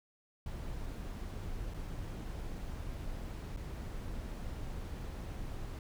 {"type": "noise with dropouts", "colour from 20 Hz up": "brown", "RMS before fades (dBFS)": -41, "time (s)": [0.46, 5.79], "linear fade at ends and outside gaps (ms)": 2, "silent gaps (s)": [[1.738, 1.742], [3.564, 3.571]], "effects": []}